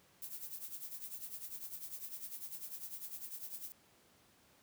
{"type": "noise with tremolo", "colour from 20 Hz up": "violet", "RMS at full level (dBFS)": -43, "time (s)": [0.22, 3.72], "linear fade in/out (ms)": 0, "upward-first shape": "triangle", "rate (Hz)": 10, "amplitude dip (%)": 80, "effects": ["pink hiss -67 dBFS RMS until 4.62 s", "high-pass 100 Hz 12 dB/octave"]}